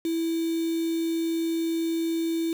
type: tone with quantisation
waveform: sine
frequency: 329.6 Hz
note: E4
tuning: in tune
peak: -24 dBFS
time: 0.05-2.53 s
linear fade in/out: 2 ms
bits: 6
effects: none